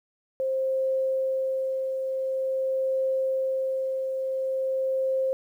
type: tone with tremolo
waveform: sine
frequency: 528 Hz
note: C5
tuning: 16 cents sharp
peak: -22 dBFS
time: 0.4-5.33 s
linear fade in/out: 0 ms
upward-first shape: triangle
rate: 0.47 Hz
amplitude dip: 40%
effects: 10-bit